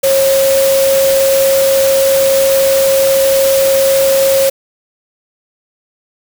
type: tone in noise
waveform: sine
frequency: 542 Hz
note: C#5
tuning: 39 cents flat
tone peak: -8 dBFS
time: 0.03-4.5 s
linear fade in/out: 10 ms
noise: white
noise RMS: -18 dBFS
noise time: 0.03-4.5 s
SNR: +7 dB
effects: none